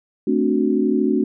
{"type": "chord", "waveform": "sine", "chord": "D dominant seventh", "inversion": "second", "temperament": "equal", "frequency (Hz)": [220, 261.6, 293.7, 370], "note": ["A3", "C4", "D4", "F#4"], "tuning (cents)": [0, 0, 0, 0], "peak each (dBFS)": -21, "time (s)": [0.27, 1.24], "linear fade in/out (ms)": 5, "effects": []}